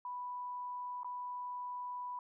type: tone with dropouts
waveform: sine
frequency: 987.8 Hz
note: B5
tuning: in tune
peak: -39 dBFS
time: 0.05-2.19 s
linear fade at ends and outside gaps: 2 ms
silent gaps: 1.033-1.045 s
effects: none